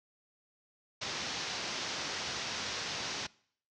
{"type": "low-pass noise", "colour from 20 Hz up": "white", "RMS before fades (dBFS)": -38, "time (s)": [1.01, 3.27], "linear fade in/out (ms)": 10, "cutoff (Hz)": 6100, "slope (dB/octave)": 48, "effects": ["noise-tail reverb RT60 0.6 s tail -23 dB re dry", "high-pass 80 Hz 12 dB/octave"]}